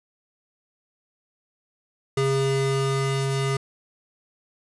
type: tone pair together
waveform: square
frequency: 135.85 / 407.1 Hz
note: C#3 / G#4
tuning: -35 / -35 cents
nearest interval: octave + perfect fifth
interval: 1900 cents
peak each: -24 / -25 dBFS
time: 2.17-3.57 s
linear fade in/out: 5 ms
effects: resampled to 24000 Hz